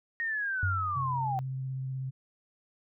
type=linear sweep; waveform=sine; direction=down; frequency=1871 to 748 Hz; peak=-29 dBFS; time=0.2-1.39 s; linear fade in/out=0 ms
type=tone with exponential decay; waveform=sine; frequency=93.8 Hz; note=F#2; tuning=24 cents sharp; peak=-25 dBFS; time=0.63-1.51 s; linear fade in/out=0 ms; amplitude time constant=190 ms
type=tone with vibrato; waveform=sine; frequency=131.8 Hz; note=C3; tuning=13 cents sharp; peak=-32 dBFS; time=0.95-2.11 s; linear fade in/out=20 ms; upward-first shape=square; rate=16 Hz; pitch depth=10 cents each way
effects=none